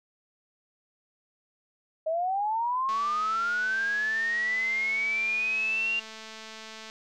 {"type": "linear sweep", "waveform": "sine", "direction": "up", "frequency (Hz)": [622.3, 2794], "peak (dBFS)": -25, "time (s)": [2.06, 6], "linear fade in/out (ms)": 10}
{"type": "click train", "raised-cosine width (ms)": 0.2, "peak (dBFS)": -26, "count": 883, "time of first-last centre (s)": [2.89, 6.899], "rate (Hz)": 220}
{"effects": []}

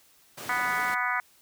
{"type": "high-pass noise", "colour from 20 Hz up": "pink", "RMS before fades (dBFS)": -40, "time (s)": [0.37, 0.95], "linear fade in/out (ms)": 10, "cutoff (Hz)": 190, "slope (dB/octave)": 12}
{"type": "harmonic tone", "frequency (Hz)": 246.9, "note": "B3", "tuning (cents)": 0, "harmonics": [3, 4, 5, 6, 7, 8, 9], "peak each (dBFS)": [-35, -32, -32, -31, -35, -32, -36], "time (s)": [0.49, 1.2], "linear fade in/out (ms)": 2}
{"effects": ["white hiss -60 dBFS RMS until 1.41 s"]}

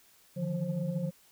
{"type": "tone cluster", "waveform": "sine", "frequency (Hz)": [149.4, 160.9, 175.7, 531], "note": ["D3", "E3", "F3", "C5"], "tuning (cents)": [30, -42, 11, 25], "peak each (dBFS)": [-35, -37, -32, -38], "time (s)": [0.36, 1.11], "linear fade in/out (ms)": 20, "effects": ["tanh soft clip ceiling -22 dBFS", "white hiss -62 dBFS RMS until 1.31 s"]}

